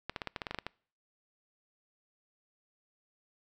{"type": "clicks", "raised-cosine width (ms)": 0.3, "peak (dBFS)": -19, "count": 11, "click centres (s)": [0.096, 0.162, 0.218, 0.273, 0.362, 0.418, 0.468, 0.51, 0.546, 0.587, 0.666], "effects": ["noise-tail reverb RT60 0.5 s tail -26 dB re dry"]}